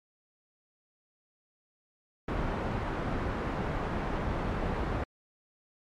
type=low-pass noise; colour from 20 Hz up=pink; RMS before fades=-32 dBFS; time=2.28-5.04 s; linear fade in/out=5 ms; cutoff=1400 Hz; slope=12 dB/octave; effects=MP3 64 kbps